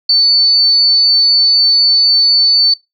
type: tone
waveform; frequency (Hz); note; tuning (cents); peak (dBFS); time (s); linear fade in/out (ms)
sine; 4502; C#8; +26; -6; 0.09-2.74; 5
effects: noise-tail reverb RT60 0.2 s tail -25 dB re dry